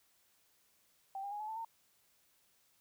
sine tone with pitch steps, 779 / 803.7 / 829.1 / 855.4 / 882.5 / 910.5 Hz, G5 / G5 / G#5 / A5 / A5 / A#5, -11 / +43 / -3 / -49 / +5 / -41 cents, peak -39 dBFS, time 1.15-1.648 s, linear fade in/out 2 ms, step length 83 ms, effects white hiss -72 dBFS RMS until 2.8 s

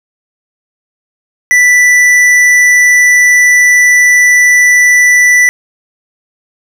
triangle tone with tanh clipping, 1975.5 Hz, B6, in tune, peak -5 dBFS, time 1.51-5.49 s, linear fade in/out 0 ms, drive 15 dB, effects none

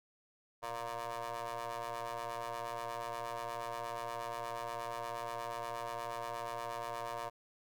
20% pulse ring-modulated tone, 117.6 Hz, A#2, 16 cents sharp, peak -31 dBFS, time 0.62-7.3 s, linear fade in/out 20 ms, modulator 819 Hz, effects none

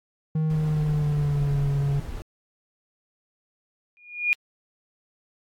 triangle tone with pitch glide, 157 to 140.68 Hz, D#3 to C#3, +16 to +26 cents, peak -19 dBFS, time 0.35-2 s, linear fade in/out 5 ms, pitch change -190 cents, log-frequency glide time 0.46-1.6 s
brown noise, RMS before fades -34 dBFS, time 0.5-2.22 s, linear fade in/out 0 ms
sine tone with exponential growth, 2434 Hz, D#7, 39 cents flat, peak -15 dBFS, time 3.97-4.33 s, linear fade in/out 0 ms, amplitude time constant 77 ms
effects AAC 64 kbps

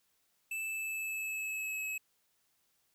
square tone with pitch glide, 2637 to 2571 Hz, E7 to E7, 0 to -44 cents, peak -36 dBFS, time 0.51-1.98 s, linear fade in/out 5 ms, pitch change -44 cents, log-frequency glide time 0.63-1.86 s, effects white hiss -75 dBFS RMS until 2.94 s

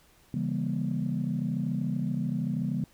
sine chord, C# diminished seventh, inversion none, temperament just, 138.59 / 166.31 / 199.57 / 239.5 Hz, C#3 / E3 / G3 / Bb3, 0 / +16 / +31 / +47 cents, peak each -32 dBFS, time 0.34-2.84 s, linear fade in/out 2 ms, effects tanh soft clip ceiling -19 dBFS + pink hiss -61 dBFS RMS until 2.93 s

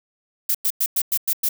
violet noise bursts, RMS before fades -20 dBFS, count 7, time 0.49-1.489 s, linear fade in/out 5 ms, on 57 ms, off 100 ms, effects none

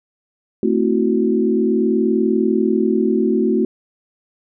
sine chord, F# half-diminished seventh, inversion first, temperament equal with one note detuned, 221.7 / 261.6 / 329.6 / 370 Hz, A3 / C4 / E4 / F#4, +13 / 0 / 0 / 0 cents, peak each -18 / -21 / -21 / -18 dBFS, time 0.63-3.65 s, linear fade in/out 2 ms, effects none

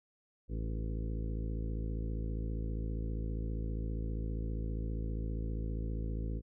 harmonic tone with a mistuned harmonic, 55 Hz, A1, in tune, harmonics 1 / 2 / 3 / 4 / 5 / 6 / 7 / 8 / 9, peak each -35 / -41 / -45 / -47 / -49 / -51 / -52 / -53 / -54 dBFS, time 0.48-6.42 s, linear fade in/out 50 ms, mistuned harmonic 6, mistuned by -42 cents, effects none

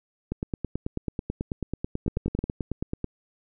two click trains, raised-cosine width 3 ms, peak -14 / -15 dBFS, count 5 / 26, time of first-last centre 2.08-2.44 / 0.32-3.043 s, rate 11.1 / 9.18 Hz, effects none

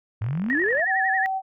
sine exponential sweep, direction up, 100 to 738 Hz, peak -23 dBFS, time 0.21-0.85 s, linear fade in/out 10 ms
click train, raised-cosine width 0.5 ms, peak -25 dBFS, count 27, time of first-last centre 0.22-0.795 s, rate 45.2 Hz
sine tone with vibrato, 1800 Hz, A6, 39 cents sharp, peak -21 dBFS, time 0.5-1.26 s, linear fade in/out 0 ms, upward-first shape sine, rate 11 Hz, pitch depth 110 cents each way
sine tone, 765 Hz, G5, 42 cents flat, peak -23 dBFS, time 0.86-1.42 s, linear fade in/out 50 ms
effects none

